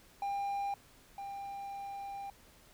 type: tone pair in turn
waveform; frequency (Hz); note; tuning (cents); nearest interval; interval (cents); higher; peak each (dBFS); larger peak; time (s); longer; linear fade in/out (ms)
triangle; 800 / 795.5; G5 / G5; +35 / +25; unison; 10; first; -31 / -38; first; 0.22-0.74 / 1.18-2.3; second; 2
effects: pink hiss -61 dBFS RMS until 2.73 s